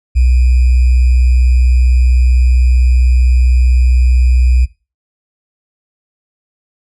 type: tone with sample-and-hold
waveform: sine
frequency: 62.2 Hz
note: B1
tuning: 13 cents sharp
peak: -6 dBFS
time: 0.15-4.66 s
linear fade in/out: 20 ms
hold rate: 2450 Hz
effects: noise-tail reverb RT60 0.3 s tail -20 dB re dry + resampled to 24000 Hz

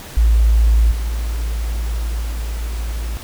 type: tone with level steps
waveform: sine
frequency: 55.9 Hz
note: A1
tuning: 28 cents sharp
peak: -9 / -18 / -20 dBFS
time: 0.17-3.17 s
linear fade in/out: 0 ms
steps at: 0.91 / 2.22 s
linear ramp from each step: 10 ms
effects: pink hiss -35 dBFS RMS until 3.23 s

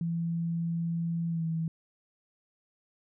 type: tone with pitch glide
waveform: sine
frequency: 167.7 to 162.83 Hz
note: E3 to E3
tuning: +30 to -21 cents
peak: -28 dBFS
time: 0.01-1.68 s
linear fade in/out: 2 ms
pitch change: -51 cents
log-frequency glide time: 1.29-1.45 s
effects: none

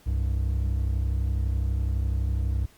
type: tone pair together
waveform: triangle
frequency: 64.9 / 96.9 Hz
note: C2 / G2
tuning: -13 / -20 cents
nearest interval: perfect fifth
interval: 693 cents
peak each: -22 / -27 dBFS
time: 0.06-2.66 s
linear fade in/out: 10 ms
effects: pink hiss -57 dBFS RMS until 2.77 s + Opus 48 kbps

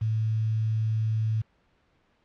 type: tone with quantisation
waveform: sine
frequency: 110 Hz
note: A2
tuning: in tune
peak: -23 dBFS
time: 0.01-1.42 s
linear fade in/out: 10 ms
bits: 8
effects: pink hiss -67 dBFS RMS until 2.24 s + low-pass 3000 Hz 12 dB/octave

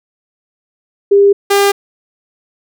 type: tone pair in turn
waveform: sine / sawtooth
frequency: 400.8 / 400.8 Hz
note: G4 / G4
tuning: +38 / +38 cents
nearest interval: unison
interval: 0 cents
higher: neither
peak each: -4 dBFS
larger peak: neither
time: 1.11-1.33 / 1.5-1.72 s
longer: neither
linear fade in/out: 10 ms
effects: none

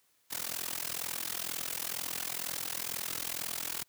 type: noise with amplitude modulation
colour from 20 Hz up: white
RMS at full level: -33 dBFS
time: 0.3-3.84 s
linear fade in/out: 20 ms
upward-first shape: sine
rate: 42.1 Hz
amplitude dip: 95%
effects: white hiss -71 dBFS RMS until 3.88 s + high-pass 80 Hz 12 dB/octave

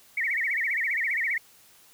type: tone with vibrato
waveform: sine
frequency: 2033 Hz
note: B6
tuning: 50 cents sharp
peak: -24 dBFS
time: 0.17-1.38 s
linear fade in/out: 5 ms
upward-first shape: sine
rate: 15 Hz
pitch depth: 210 cents each way
effects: white hiss -56 dBFS RMS until 1.93 s

